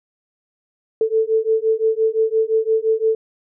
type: beating tone pair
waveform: sine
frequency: 440 / 445.8 Hz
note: A4 / A4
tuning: 0 / +23 cents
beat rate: 5.8 Hz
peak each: -18 dBFS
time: 1.01-3.15 s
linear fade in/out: 2 ms
effects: none